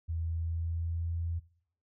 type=tone with pitch glide; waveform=sine; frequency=82.3 to 84.13 Hz; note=E2 to E2; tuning=-2 to +36 cents; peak=-31 dBFS; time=0.08-1.4 s; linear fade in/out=20 ms; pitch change=+38 cents; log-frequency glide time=0.23-1.14 s; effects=noise-tail reverb RT60 0.6 s tail -20 dB re dry